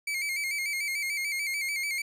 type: tone with vibrato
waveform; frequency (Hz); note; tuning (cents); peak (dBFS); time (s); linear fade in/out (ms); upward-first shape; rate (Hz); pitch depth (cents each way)
40% pulse; 2217; C#7; 0; -28; 0.07-2.02; 5; square; 6.8; 63
effects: resampled to 32000 Hz